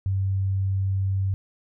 sine tone, 96.5 Hz, G2, 27 cents flat, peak -21 dBFS, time 0.06-1.34 s, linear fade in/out 0 ms, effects none

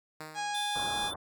5% pulse tone with exponential decay, 155.56 Hz, D#3, in tune, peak -28 dBFS, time 0.2-0.89 s, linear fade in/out 5 ms, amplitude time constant 150 ms
harmonic tone, 825 Hz, G#5, 12 cents flat, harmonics 1 / 2 / 3 / 4 / 5 / 6 / 7 / 8 / 9 / 10, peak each -33 / -39 / -44 / -45 / -47 / -48 / -47 / -52 / -51 / -51 dBFS, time 0.34-1.12 s, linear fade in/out 50 ms
square tone with tremolo, 3520 Hz, A7, in tune, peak -34 dBFS, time 0.54-1.14 s, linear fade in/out 10 ms, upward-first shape triangle, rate 4.7 Hz, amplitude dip 25%
white low-pass noise, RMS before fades -41 dBFS, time 0.75-1.16 s, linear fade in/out 5 ms, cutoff 1400 Hz, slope 48 dB/octave
effects none

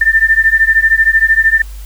sine beating tone pair, 1783 / 1796 Hz, A6 / A6, +22 / +35 cents, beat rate 13 Hz, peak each -10 dBFS, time 0.01-1.62 s, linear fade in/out 5 ms, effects added 50 Hz sine -25 dBFS peak until 1.85 s + white hiss -41 dBFS RMS until 1.85 s

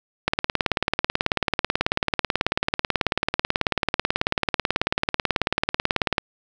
click train, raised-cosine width 0.3 ms, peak -3 dBFS, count 109, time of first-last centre 0.28-6.182 s, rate 18.3 Hz, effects none

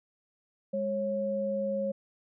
sine tone pair together, 205.1 / 547.6 Hz, G#3 / C#5, -21 / -21 cents, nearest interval octave + perfect fourth, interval 1700 cents, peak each -34 / -29 dBFS, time 0.73-1.92 s, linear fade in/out 10 ms, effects none

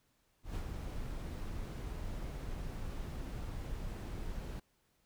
brown noise with ADSR envelope, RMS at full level -37 dBFS, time 0.43-4.6 s, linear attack 130 ms, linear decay 63 ms, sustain -4 dB, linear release 7 ms, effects pink hiss -75 dBFS RMS until 5.05 s

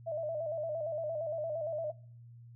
sine tone with vibrato, 633 Hz, D#5, 30 cents sharp, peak -33 dBFS, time 0.06-1.92 s, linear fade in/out 20 ms, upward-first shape square, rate 8.7 Hz, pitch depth 76 cents each way, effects noise-tail reverb RT60 0.5 s tail -23 dB re dry + added 118 Hz sine -50 dBFS peak until 2.55 s

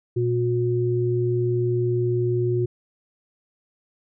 sine tone pair together, 120 / 360.6 Hz, B2 / F#4, -49 / -45 cents, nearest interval octave + perfect fifth, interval 1904 cents, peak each -22 dBFS, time 0.16-2.66 s, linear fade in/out 10 ms, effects none

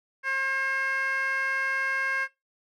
15% pulse tone with band-pass filter, 536 Hz, C5, 42 cents sharp, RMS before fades -28 dBFS, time 0.23-2.28 s, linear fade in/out 50 ms, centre 1800 Hz, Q 2.9, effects noise-tail reverb RT60 0.2 s tail -18 dB re dry

